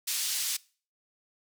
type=band-pass noise; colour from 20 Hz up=pink; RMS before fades=-31 dBFS; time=0.07-0.57 s; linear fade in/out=10 ms; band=4100 to 14000 Hz; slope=12 dB/octave; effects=noise-tail reverb RT60 0.4 s tail -22 dB re dry